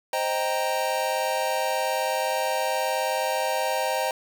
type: chord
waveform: square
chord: C minor seventh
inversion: none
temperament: equal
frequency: 523.3 / 622.3 / 784 / 932.3 Hz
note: C5 / Eb5 / G5 / Bb5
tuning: 0 / 0 / 0 / 0 cents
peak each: -30 dBFS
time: 0.13-4.11 s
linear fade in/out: 2 ms
effects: 9-bit